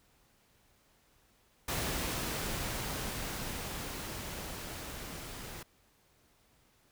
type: noise with level ramp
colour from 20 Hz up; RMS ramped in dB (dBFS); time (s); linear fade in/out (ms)
pink; -34 to -45; 1.68-5.63; 5
effects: pink hiss -68 dBFS RMS until 6.91 s